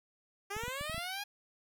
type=linear sweep; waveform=10% pulse; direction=up; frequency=390.8 to 830 Hz; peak=-29 dBFS; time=0.5-1.24 s; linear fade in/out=10 ms
type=clicks; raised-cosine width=5 ms; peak=-32 dBFS; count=7; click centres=0.566 / 0.636 / 0.681 / 0.811 / 0.897 / 0.945 / 0.98 s
effects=none